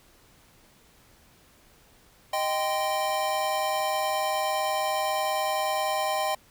square chord, C minor, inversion first, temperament equal with one note detuned, 622.3 / 784 / 1033.9 Hz, Eb5 / G5 / C6, 0 / 0 / -21 cents, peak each -30 / -29 / -32 dBFS, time 2.33-6.35 s, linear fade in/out 5 ms, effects pink hiss -58 dBFS RMS until 6.5 s

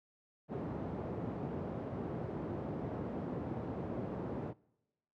pink band-pass noise, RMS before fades -40 dBFS, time 0.48-4.54 s, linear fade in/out 50 ms, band 110 to 580 Hz, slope 12 dB/octave, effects noise-tail reverb RT60 1.0 s tail -25 dB re dry + high-pass 60 Hz 12 dB/octave

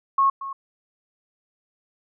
sine tone with echo, 1092 Hz, C#6, 26 cents flat, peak -15 dBFS, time 0.18-0.3 s, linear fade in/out 5 ms, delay 230 ms, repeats 1, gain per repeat -14 dB, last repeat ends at 0.53 s, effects none

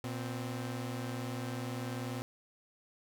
sawtooth tone pair together, 120 / 260.4 Hz, B2 / C4, -49 / -8 cents, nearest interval octave + minor second, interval 1341 cents, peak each -34 / -37 dBFS, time 0.04-2.22 s, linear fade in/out 0 ms, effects none

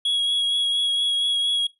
triangle tone with vibrato, 3326 Hz, G#7, 2 cents sharp, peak -18 dBFS, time 0.05-1.67 s, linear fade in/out 5 ms, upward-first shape triangle, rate 4.3 Hz, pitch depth 18 cents each way, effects noise-tail reverb RT60 0.2 s tail -21 dB re dry + resampled to 32000 Hz

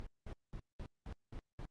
brown noise bursts, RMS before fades -45 dBFS, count 7, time 0-1.655 s, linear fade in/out 0 ms, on 65 ms, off 200 ms, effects low-pass 6000 Hz 12 dB/octave + Opus 32 kbps

